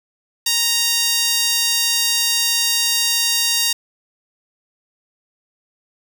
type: tone with high-pass filter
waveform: sawtooth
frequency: 932.3 Hz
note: A#5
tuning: in tune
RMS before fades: -18 dBFS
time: 0.46-3.73 s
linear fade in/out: 5 ms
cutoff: 4100 Hz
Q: 1.2
effects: none